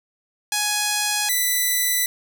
5% pulse tone pair in turn, 835 / 1986 Hz, G#5 / B6, +9 / +9 cents, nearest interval octave + minor third, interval 1500 cents, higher second, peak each -8 dBFS, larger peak neither, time 0.52-1.29 / 1.29-2.06 s, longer neither, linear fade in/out 2 ms, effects none

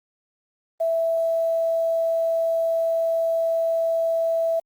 sine tone with quantisation, 659.3 Hz, E5, in tune, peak -19 dBFS, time 0.8-4.6 s, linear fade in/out 10 ms, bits 8, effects Opus 32 kbps

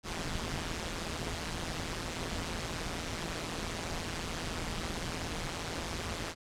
pink noise with amplitude modulation, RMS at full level -33 dBFS, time 0.03-6.35 s, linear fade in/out 50 ms, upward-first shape sine, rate 167 Hz, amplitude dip 85%, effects low-pass 7000 Hz 12 dB/octave

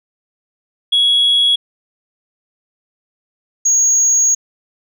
sine tone pair in turn, 3341 / 6621 Hz, G#7 / G#8, +10 / -6 cents, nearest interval octave, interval 1184 cents, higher second, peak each -8 dBFS, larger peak neither, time 0.92-1.56 / 3.65-4.35 s, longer second, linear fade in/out 10 ms, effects tanh soft clip ceiling -7 dBFS

